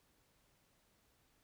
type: silence
effects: pink hiss -74 dBFS RMS until 1.43 s